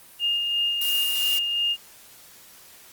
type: tone with tremolo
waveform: sine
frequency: 2828 Hz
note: F7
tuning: 21 cents sharp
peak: -20 dBFS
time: 0.19-1.77 s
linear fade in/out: 50 ms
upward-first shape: sine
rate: 2.9 Hz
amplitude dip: 35%
type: noise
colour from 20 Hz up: blue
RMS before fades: -29 dBFS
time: 0.81-1.39 s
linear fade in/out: 5 ms
effects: white hiss -49 dBFS RMS until 2.92 s + Opus 32 kbps